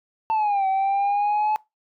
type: exponential two-way sweep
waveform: sine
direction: down then up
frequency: 896 to 764 to 860 Hz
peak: -16 dBFS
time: 0.3-1.56 s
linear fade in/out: 0 ms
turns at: 0.67 s
effects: noise-tail reverb RT60 0.2 s tail -24 dB re dry + tanh soft clip ceiling -18 dBFS

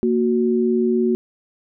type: tone pair together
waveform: sine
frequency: 232.3 / 368.8 Hz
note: A#3 / F#4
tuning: -6 / -6 cents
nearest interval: minor sixth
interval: 800 cents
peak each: -18 dBFS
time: 0.03-1.15 s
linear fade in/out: 0 ms
effects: none

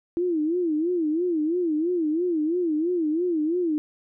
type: tone with vibrato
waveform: sine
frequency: 330.4 Hz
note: E4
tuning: 4 cents sharp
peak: -21 dBFS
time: 0.17-3.78 s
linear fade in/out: 0 ms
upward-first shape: sine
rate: 3 Hz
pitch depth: 160 cents each way
effects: none

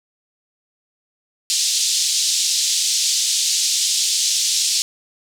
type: band-pass noise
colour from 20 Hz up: white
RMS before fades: -19 dBFS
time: 1.5-4.82 s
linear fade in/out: 0 ms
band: 3500 to 7500 Hz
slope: 24 dB/octave
effects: none

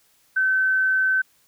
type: tone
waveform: sine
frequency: 1532 Hz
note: G6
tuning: 40 cents flat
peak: -17 dBFS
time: 0.36-1.22 s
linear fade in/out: 10 ms
effects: white hiss -61 dBFS RMS until 1.47 s

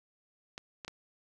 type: clicks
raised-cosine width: 0.2 ms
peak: -24 dBFS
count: 3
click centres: 0.579 / 0.848 / 0.88 s
effects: none

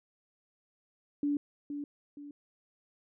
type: tone with echo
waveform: sine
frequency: 289.1 Hz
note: D4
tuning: 27 cents flat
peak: -27 dBFS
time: 1.23-1.37 s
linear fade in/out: 2 ms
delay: 470 ms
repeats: 2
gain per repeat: -8 dB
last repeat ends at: 2.31 s
effects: none

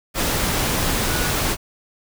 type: tone in noise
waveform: sine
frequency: 1461 Hz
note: F#6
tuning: 22 cents flat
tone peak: -29 dBFS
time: 1.06-1.32 s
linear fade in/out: 50 ms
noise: pink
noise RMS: -21 dBFS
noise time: 0.14-1.57 s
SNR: -11 dB
effects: none

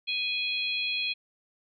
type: harmonic tone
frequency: 830.6 Hz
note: G#5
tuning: in tune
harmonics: 3 / 4 / 5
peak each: -30 / -32 / -34 dBFS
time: 0.07-1.14 s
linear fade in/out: 20 ms
effects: none

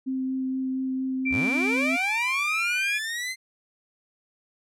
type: tone with vibrato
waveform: sine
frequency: 261.7 Hz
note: C4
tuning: in tune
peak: -25 dBFS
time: 0.06-1.97 s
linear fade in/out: 20 ms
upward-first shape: sine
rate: 4.3 Hz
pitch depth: 8 cents each way
type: tone with pitch glide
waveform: sine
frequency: 2349 to 2404 Hz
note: D7 to D7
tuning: 0 to +40 cents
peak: -24 dBFS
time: 1.25-2.99 s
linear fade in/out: 20 ms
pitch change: +40 cents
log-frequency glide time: 2.09-2.74 s
type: linear sweep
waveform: sawtooth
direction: up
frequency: 42.4 to 2093 Hz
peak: -25 dBFS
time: 1.3-3.36 s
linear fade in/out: 50 ms
effects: low-pass 11000 Hz 12 dB/octave

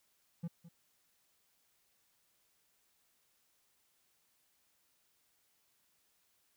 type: tone with echo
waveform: triangle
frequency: 169 Hz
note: E3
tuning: 43 cents sharp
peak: -34 dBFS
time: 0.43-0.48 s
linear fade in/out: 10 ms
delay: 210 ms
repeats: 1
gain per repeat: -15 dB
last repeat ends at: 0.69 s
effects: white hiss -75 dBFS RMS until 6.56 s

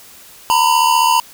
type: tone pair together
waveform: square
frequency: 920 / 995.1 Hz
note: A#5 / B5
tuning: -23 / +13 cents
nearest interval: minor second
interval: 136 cents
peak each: -14 dBFS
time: 0.5-1.2 s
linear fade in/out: 0 ms
effects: white hiss -41 dBFS RMS until 1.33 s

